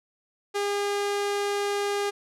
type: tone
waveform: sawtooth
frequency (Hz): 405.7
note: G#4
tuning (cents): -41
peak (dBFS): -21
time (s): 0.54-2.11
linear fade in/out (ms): 20
effects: low-pass 10000 Hz 12 dB/octave